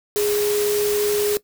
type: tone in noise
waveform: sine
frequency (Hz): 415.3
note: G#4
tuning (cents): 0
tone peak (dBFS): -18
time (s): 0.16-1.37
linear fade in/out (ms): 0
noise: white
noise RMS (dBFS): -27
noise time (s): 0.16-1.37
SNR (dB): +6
effects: noise-tail reverb RT60 0.1 s tail -18 dB re dry